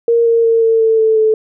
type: tone with pitch steps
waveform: sine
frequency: 466.2 / 461.1 / 456.1 / 451.1 / 446.2 / 441.3 / 436.5 Hz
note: A#4 / A#4 / A#4 / A4 / A4 / A4 / A4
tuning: 0 / -19 / -38 / +43 / +24 / +5 / -14 cents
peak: -8 dBFS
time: 0.08-1.34 s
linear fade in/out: 2 ms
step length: 180 ms
effects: none